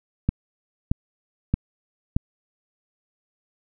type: click train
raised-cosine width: 5 ms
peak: -7 dBFS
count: 4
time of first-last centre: 0.29-2.165 s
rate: 1.6 Hz
effects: none